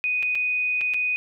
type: tone with dropouts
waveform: sine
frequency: 2489 Hz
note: D#7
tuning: in tune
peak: -21 dBFS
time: 0.04-1.16 s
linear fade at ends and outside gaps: 0 ms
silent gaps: 0.226-0.23 / 0.35-0.354 / 0.81-0.814 / 0.937-0.943 s
effects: none